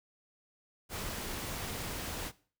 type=noise; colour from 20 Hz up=pink; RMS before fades=-39 dBFS; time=0.89-2.32 s; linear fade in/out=50 ms; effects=noise-tail reverb RT60 0.4 s tail -18 dB re dry